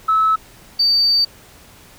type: tone pair in turn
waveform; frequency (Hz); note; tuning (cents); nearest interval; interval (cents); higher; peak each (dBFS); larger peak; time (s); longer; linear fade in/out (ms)
sine; 1300 / 4610; E6 / D8; -24 / -33; octave + minor seventh; 2191; second; -11; neither; 0.08-0.36 / 0.79-1.25; second; 10
effects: tanh soft clip ceiling -7 dBFS + pink hiss -45 dBFS RMS until 1.98 s